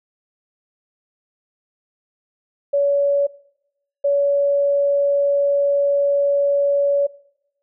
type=tone pair in turn; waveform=sine; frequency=566 / 566 Hz; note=C#5 / C#5; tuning=+36 / +36 cents; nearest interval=unison; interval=0 cents; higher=neither; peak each=-14 dBFS; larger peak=neither; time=2.73-3.27 / 4.04-7.07 s; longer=second; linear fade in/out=10 ms; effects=noise-tail reverb RT60 0.8 s tail -22 dB re dry